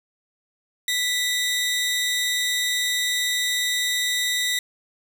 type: tone pair together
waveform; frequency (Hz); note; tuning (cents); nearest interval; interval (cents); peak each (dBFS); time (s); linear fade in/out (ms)
sawtooth; 1975.5 / 3729; B6 / A#7; 0 / 0; major seventh; 1100; -21; 0.88-4.59; 2
effects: none